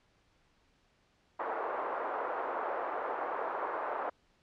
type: band-pass noise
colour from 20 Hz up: white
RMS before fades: -36 dBFS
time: 1.39-4.1 s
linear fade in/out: 10 ms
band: 410 to 1200 Hz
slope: 24 dB/octave
effects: pink hiss -70 dBFS RMS until 4.42 s + low-pass 5000 Hz 12 dB/octave